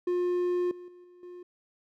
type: tone with level steps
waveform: triangle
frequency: 356.1 Hz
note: F4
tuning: 34 cents sharp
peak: -23 / -40 / -47 / -50 / -40 dBFS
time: 0.07-1.43 s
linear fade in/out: 5 ms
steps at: 0.71 / 0.88 / 1.04 / 1.23 s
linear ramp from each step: 2 ms
effects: none